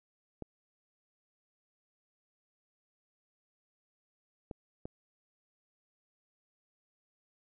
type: clicks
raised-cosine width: 2 ms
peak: -27 dBFS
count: 3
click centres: 0.423 / 4.512 / 4.855 s
effects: none